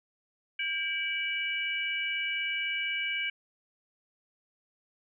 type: tone cluster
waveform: sine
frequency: 1599 / 2308 / 2931 Hz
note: G6 / D7 / F#7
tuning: +34 / -31 / -17 cents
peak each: -37 / -31 / -35 dBFS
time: 0.59-3.3 s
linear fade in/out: 5 ms
effects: none